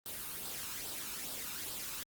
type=noise with flanger; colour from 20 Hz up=white; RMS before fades=-42 dBFS; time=0.06-2.03 s; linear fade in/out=0 ms; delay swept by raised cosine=0.22 to 0.79 ms; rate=2.4 Hz; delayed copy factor=+0.5; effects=Opus 32 kbps